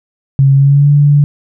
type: tone with pitch glide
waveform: sine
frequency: 136.8 to 144.93 Hz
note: C#3 to D3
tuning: -23 to -23 cents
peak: -4 dBFS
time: 0.39-1.24 s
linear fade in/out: 0 ms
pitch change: +100 cents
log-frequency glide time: 0.54-0.9 s
effects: none